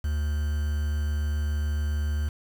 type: tone with quantisation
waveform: triangle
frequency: 74.4 Hz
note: D2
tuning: 23 cents sharp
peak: -22 dBFS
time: 0.04-2.29 s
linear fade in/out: 5 ms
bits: 7
effects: none